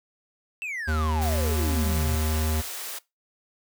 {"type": "exponential sweep", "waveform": "triangle", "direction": "down", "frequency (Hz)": [2718, 111.3], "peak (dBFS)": -28, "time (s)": [0.62, 2.16], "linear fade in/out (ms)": 0}
{"type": "tone", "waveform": "square", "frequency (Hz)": 78, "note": "D#2", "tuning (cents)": 5, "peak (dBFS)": -24, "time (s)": [0.87, 2.62], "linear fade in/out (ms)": 20}
{"type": "high-pass noise", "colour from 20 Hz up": "white", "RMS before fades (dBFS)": -35, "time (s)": [1.21, 2.99], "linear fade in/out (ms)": 10, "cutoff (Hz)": 380, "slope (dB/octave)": 24}
{"effects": ["noise-tail reverb RT60 0.2 s tail -20 dB re dry"]}